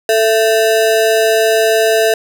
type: ring-modulated tone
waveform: square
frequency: 554.4 Hz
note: C#5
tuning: in tune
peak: -7 dBFS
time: 0.09-2.14 s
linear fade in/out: 2 ms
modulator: 113 Hz
effects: none